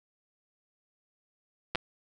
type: clicks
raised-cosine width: 0.3 ms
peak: -13 dBFS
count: 2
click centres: 1.75 / 1.756 s
effects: none